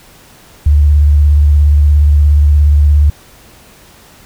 sine tone with vibrato, 73.42 Hz, D2, in tune, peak -4 dBFS, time 0.66-3.1 s, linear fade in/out 5 ms, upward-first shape triangle, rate 17 Hz, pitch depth 57 cents each way, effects pink hiss -41 dBFS RMS until 4.25 s

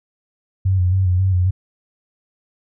sine tone with vibrato, 92.5 Hz, F#2, in tune, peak -13 dBFS, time 0.65-1.51 s, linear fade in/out 10 ms, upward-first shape square, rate 3.7 Hz, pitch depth 46 cents each way, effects none

